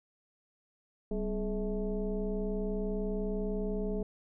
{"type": "tone with frequency modulation", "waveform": "sine", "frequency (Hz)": 196, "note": "G3", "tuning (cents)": 0, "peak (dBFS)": -30, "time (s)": [1.11, 4.03], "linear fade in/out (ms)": 2, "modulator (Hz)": 226, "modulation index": 1.4, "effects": []}